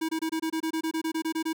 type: tone bursts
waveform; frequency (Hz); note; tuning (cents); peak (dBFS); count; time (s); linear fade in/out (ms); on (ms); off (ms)
square; 321.2; E4; -45; -27; 15; 0.01-1.531; 10; 79; 24
effects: none